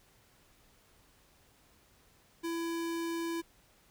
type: tone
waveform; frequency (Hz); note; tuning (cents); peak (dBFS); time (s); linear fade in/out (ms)
square; 334; E4; +23; -34; 2.43-3.42; 20
effects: pink hiss -65 dBFS RMS until 3.9 s